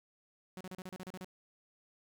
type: tone bursts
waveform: sawtooth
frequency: 185 Hz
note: F#3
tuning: in tune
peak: -39 dBFS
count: 10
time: 0.57-1.245 s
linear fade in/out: 0 ms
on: 36 ms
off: 35 ms
effects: 12-bit